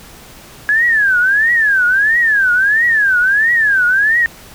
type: tone with vibrato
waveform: sine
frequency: 1661.2 Hz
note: G#6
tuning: in tune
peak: -9 dBFS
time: 0.69-4.26 s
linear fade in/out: 0 ms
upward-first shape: triangle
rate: 1.5 Hz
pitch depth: 270 cents each way
effects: pink hiss -38 dBFS RMS until 4.54 s